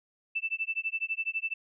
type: tone with tremolo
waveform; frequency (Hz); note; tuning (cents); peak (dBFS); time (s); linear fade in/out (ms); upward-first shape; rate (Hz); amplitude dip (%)
sine; 2652; E7; +10; -26; 0.35-1.54; 10; sine; 12; 100
effects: none